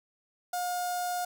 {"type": "tone with notch filter", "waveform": "sawtooth", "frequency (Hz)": 715, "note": "F5", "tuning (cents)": 41, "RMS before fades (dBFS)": -32, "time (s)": [0.53, 1.25], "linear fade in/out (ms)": 5, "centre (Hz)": 2400, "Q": 0.53, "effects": []}